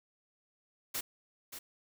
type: noise with echo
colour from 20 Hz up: white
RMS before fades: -36 dBFS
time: 0.94-1.01 s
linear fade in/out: 10 ms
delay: 580 ms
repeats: 1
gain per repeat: -9 dB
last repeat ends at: 1.59 s
effects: none